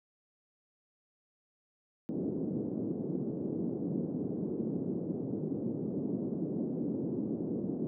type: band-pass noise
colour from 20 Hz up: pink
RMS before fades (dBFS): -35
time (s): 2.09-7.87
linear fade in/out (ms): 0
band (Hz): 170 to 390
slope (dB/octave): 24
effects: none